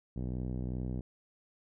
5% pulse tone with low-pass filter, 62.6 Hz, B1, 24 cents sharp, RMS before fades -36 dBFS, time 0.16-1.01 s, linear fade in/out 5 ms, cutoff 190 Hz, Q 0.75, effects none

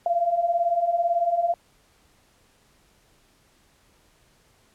sine beating tone pair, 673 / 691 Hz, E5 / F5, +36 / -19 cents, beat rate 18 Hz, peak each -26 / -21 dBFS, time 0.06-1.54 s, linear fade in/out 2 ms, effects pink hiss -61 dBFS RMS until 4.74 s + low-pass 12000 Hz 12 dB/octave

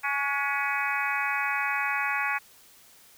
harmonic tone with a mistuned harmonic, 280 Hz, C#4, 18 cents sharp, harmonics 3 / 4 / 5 / 6 / 7 / 8 / 9, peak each -33 / -33 / -33 / -33 / -33 / -33 / -33 dBFS, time 0.03-2.39 s, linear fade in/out 20 ms, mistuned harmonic 5, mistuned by +49 cents, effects white hiss -55 dBFS RMS until 3.17 s

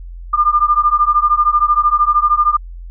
sine beating tone pair, 1196 / 1209 Hz, D6 / D6, +31 / +50 cents, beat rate 13 Hz, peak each -13 dBFS, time 0.33-2.57 s, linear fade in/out 10 ms, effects added 43 Hz sine -28 dBFS peak until 2.9 s

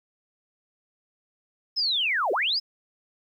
sine linear two-way sweep, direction down then up, 5274 to 348.1 to 5274 Hz, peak -22 dBFS, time 1.76-2.6 s, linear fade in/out 20 ms, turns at 2.32 s, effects 10-bit

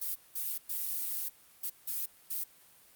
violet noise bursts at uneven times, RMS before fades -35 dBFS, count 6, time 0.01-0.15 / 0.35-0.58 / 0.69-1.29 / 1.63-1.7 / 1.87-2.06 / 2.3-2.44 s, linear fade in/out 10 ms, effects white hiss -60 dBFS RMS until 2.95 s + Opus 32 kbps

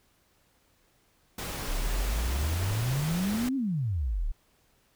pink noise, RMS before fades -36 dBFS, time 1.38-3.49 s, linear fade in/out 5 ms
sine exponential two-way sweep, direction up then down, 30.64 to 277.2 to 30.64 Hz, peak -26 dBFS, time 1.68-4.32 s, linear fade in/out 10 ms, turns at 3.56 s
effects pink hiss -67 dBFS RMS until 4.95 s

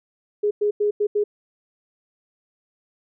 sine tone bursts at uneven times, 415.3 Hz, G#4, in tune, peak -17 dBFS, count 5, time 0.43-0.51 / 0.61-0.71 / 0.8-0.91 / 1-1.07 / 1.15-1.24 s, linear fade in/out 10 ms, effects none

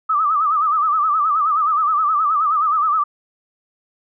sine tone with vibrato, 1229 Hz, D#6, 22 cents flat, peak -14 dBFS, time 0.09-3.04 s, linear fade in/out 10 ms, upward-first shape sine, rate 9.5 Hz, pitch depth 110 cents each way, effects none

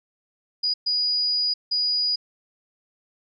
sine tone bursts at uneven times, 4910 Hz, D#8, 24 cents flat, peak -20 dBFS, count 3, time 0.63-0.74 / 0.86-1.54 / 1.71-2.16 s, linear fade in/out 10 ms, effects none

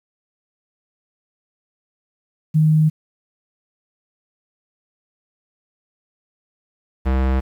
sine / square tone pair in turn, 155.56 / 65.4 Hz, D#3 / C2, 0 / 0 cents, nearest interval octave + minor third, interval 1500 cents, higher first, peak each -11 / -16 dBFS, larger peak first, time 2.54-2.9 / 7.05-7.41 s, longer neither, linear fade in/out 20 ms, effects low-pass 2000 Hz 12 dB/octave + 8-bit

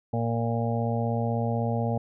harmonic tone, 116.1 Hz, A#2, 7 cents flat, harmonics 1 / 2 / 4 / 5 / 6 / 7, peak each -27 / -30 / -33 / -34 / -35 / -35 dBFS, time 0.13-1.98 s, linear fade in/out 5 ms, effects none

